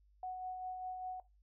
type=tone with tremolo; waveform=sine; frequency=740 Hz; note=F#5; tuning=in tune; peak=-38 dBFS; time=0.23-1.2 s; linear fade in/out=2 ms; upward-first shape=sine; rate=5 Hz; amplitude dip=35%; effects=noise-tail reverb RT60 0.2 s tail -17 dB re dry + added 50 Hz sine -65 dBFS peak until 1.42 s